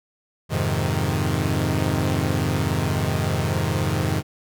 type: chord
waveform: sawtooth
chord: F minor seventh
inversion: none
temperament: equal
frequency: 87.31 / 103.83 / 130.81 / 155.56 Hz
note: F2 / Ab2 / C3 / Eb3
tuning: 0 / 0 / 0 / 0 cents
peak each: -22 dBFS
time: 0.49-4.23 s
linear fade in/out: 50 ms
effects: none